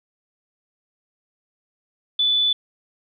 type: tone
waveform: sine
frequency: 3481 Hz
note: A7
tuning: 19 cents flat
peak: -16 dBFS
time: 2.19-2.53 s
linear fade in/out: 5 ms
effects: none